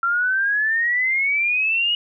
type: exponential sweep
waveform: sine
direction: up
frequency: 1362 to 2910 Hz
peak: -17 dBFS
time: 0.03-1.95 s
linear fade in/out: 2 ms
effects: none